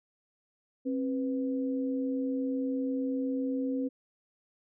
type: tone pair together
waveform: sine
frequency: 267.1 / 495.2 Hz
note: C4 / B4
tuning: +36 / +5 cents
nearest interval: major seventh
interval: 1069 cents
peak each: -29 / -36 dBFS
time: 0.85-3.89 s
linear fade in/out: 20 ms
effects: none